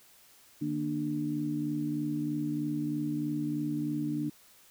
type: tone cluster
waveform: sine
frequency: 151.6 / 234.7 / 297.9 Hz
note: D#3 / A#3 / D4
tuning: -45 / +12 / +25 cents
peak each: -36 / -37 / -31 dBFS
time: 0.61-4.3 s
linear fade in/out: 10 ms
effects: white hiss -59 dBFS RMS until 4.7 s